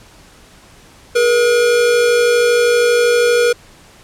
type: tone pair together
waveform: square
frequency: 426.9 / 479.5 Hz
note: G#4 / A#4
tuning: +48 / +49 cents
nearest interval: major second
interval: 201 cents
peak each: -22 / -11 dBFS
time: 1.15-3.53 s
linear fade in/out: 10 ms
effects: pink hiss -44 dBFS RMS until 4.03 s + low-pass 10000 Hz 12 dB/octave